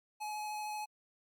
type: tone with vibrato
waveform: square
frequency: 847 Hz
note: G#5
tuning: 34 cents sharp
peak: -38 dBFS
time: 0.2-0.86 s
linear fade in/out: 20 ms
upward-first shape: sine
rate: 13 Hz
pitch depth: 9 cents each way
effects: MP3 96 kbps